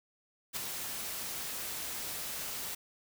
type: noise with ADSR envelope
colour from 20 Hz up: white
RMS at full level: -34 dBFS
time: 0.53-2.75 s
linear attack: 35 ms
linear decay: 6 ms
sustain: -5 dB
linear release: 7 ms
effects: none